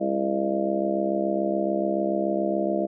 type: harmonic tone with a mistuned harmonic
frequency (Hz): 67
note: C2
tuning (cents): +42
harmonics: 3 / 4 / 5 / 6 / 7 / 8 / 9 / 10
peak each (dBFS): -29 / -37 / -27 / -34 / -35 / -38 / -27 / -31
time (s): 0-2.87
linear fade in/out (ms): 20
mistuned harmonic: 10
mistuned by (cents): +25
effects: none